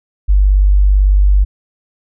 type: tone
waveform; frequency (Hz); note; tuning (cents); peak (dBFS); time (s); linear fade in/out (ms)
sine; 49; G1; 0; -6; 0.28-1.45; 20
effects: none

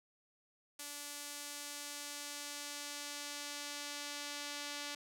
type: tone with band-pass filter sweep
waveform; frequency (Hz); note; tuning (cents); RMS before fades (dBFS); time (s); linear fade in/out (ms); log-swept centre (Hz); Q
sawtooth; 290; D4; -22; -45; 0.79-4.95; 5; 9000 to 4700; 0.81
effects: none

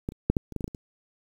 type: clicks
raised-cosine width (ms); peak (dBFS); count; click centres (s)
3; -16 / -30 / -7 / -10 / -26 / -17 / -21 / -15 / -25 / -25; 10; 0.089 / 0.121 / 0.3 / 0.368 / 0.523 / 0.563 / 0.608 / 0.643 / 0.679 / 0.748
effects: 8-bit

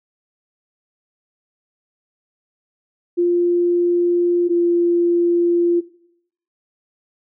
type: tone pair in turn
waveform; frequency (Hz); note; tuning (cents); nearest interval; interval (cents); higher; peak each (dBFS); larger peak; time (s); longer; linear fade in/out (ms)
sine; 349.2 / 345.4; F4 / F4; 0 / -19; unison; 19; first; -13; neither; 3.17-4.49 / 4.49-5.81; neither; 20
effects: noise-tail reverb RT60 0.7 s tail -18 dB re dry

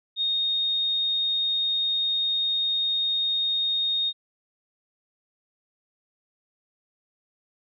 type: tone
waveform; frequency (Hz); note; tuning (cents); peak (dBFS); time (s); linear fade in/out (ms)
sine; 3705; A#7; -11; -22; 0.16-4.13; 50
effects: none

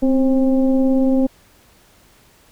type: tone with frequency modulation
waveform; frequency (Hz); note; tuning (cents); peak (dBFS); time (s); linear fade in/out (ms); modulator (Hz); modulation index
sine; 261.8; C4; +1; -12; 0.02-1.27; 10; 271; 0.8
effects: pink hiss -52 dBFS RMS until 2.51 s

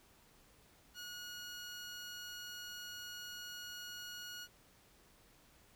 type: tone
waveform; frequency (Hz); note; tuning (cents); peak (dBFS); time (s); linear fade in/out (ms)
15% pulse; 1448; F#6; -38; -39; 0.94-4.48; 50
effects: pink hiss -66 dBFS RMS until 5.75 s

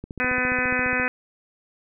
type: click train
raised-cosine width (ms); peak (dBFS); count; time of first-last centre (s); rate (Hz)
3; -21; 15; 0.04-0.999; 14.6
type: harmonic tone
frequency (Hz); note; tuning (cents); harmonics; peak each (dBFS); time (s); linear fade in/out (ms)
251.7; B3; +33; 1 / 2 / 3 / 4 / 5 / 6 / 7 / 8 / 9 / 10; -30 / -30 / -35 / -35 / -34 / -27 / -28 / -29 / -34 / -28; 0.2-1.08; 0
effects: none

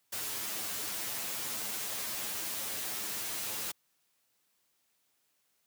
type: noise with comb filter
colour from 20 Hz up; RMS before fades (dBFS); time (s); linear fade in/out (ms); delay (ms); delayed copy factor
white; -37; 0.12-3.72; 10; 9.3; +0.85
effects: white hiss -75 dBFS RMS until 5.66 s + high-pass 100 Hz 12 dB/octave

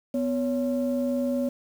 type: tone pair together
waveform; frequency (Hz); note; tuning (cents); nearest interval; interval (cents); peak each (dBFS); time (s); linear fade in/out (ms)
sine; 249.5 / 560; B3 / C#5; +18 / +18; octave + major second; 1400; -24 / -27; 0.14-1.49; 5
effects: tanh soft clip ceiling -17 dBFS + 8-bit

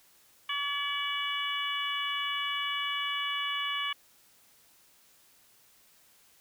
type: harmonic tone with a mistuned harmonic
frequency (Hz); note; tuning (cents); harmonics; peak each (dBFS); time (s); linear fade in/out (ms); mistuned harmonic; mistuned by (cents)
570; C#5; +48; 2 / 3 / 4 / 5 / 6; -35 / -39 / -36 / -34 / -40; 0.49-3.93; 5; 5; +54
effects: white hiss -62 dBFS RMS until 6.4 s

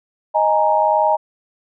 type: chord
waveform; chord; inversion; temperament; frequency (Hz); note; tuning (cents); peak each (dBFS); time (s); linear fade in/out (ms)
sine; D# suspended fourth; none; equal; 622.3 / 830.6 / 932.3; D#5 / G#5 / A#5; 0 / 0 / 0; -17; 0.34-1.17; 20
effects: none

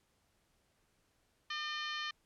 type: harmonic tone with a mistuned harmonic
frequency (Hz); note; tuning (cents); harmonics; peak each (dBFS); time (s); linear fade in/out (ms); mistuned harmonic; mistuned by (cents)
604; D5; +48; 2 / 3 / 4 / 5 / 6 / 7 / 8 / 9 / 10; -43 / -42 / -47 / -43 / -50 / -47 / -56 / -57 / -60; 1.5-2.11; 5; 5; +29
effects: pink hiss -75 dBFS RMS until 2.25 s + low-pass 12000 Hz 12 dB/octave

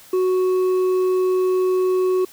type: tone with hard clipping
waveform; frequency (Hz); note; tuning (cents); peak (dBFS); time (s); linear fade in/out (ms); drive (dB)
sine; 370; F#4; 0; -17; 0.13-2.25; 5; 4
effects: white hiss -46 dBFS RMS until 2.32 s

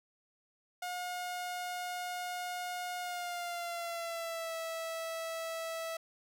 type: tone with pitch glide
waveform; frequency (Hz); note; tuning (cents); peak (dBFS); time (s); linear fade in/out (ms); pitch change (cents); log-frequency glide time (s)
sawtooth; 718 to 654.6; F5 to E5; +48 to -12; -33; 0.82-5.97; 5; -160; 3-4.54
effects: none

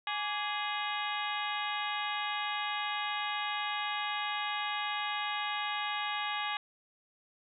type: harmonic tone with a mistuned harmonic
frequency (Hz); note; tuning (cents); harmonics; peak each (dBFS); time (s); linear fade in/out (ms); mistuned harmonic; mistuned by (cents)
416.1; G#4; +3; 2 / 3 / 4 / 5 / 6 / 7 / 8 / 9; -37 / -39 / -40 / -41 / -42 / -42 / -43 / -44; 0.07-6.57; 2; 3; -120
effects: none

